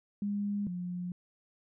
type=tone pair in turn; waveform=sine; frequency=203.6 / 178.16 Hz; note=G#3 / F3; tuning=-34 / +35 cents; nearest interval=major second; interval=231 cents; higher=first; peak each=-30 / -34 dBFS; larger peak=first; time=0.22-0.67 / 0.67-1.12 s; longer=neither; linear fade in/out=2 ms; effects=none